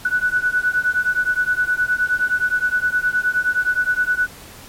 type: beating tone pair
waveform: sine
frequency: 1477 / 1486.6 Hz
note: F#6 / F#6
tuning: -3 / +8 cents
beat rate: 9.6 Hz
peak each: -19 / -19 dBFS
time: 0.05-4.27 s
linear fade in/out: 5 ms
effects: pink hiss -40 dBFS RMS until 4.68 s + MP3 64 kbps